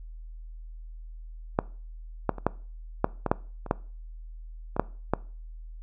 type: clicks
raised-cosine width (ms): 1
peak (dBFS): -7 / -8 / -24 / -7 / -6 / -12 / -6 / -24 / -8 / -17 / -6 / -8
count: 12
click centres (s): 1.589 / 2.293 / 2.383 / 2.466 / 3.044 / 3.263 / 3.315 / 3.663 / 3.711 / 4.765 / 4.796 / 5.136
effects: noise-tail reverb RT60 0.4 s tail -21 dB re dry + added 40 Hz sine -39 dBFS peak until 5.82 s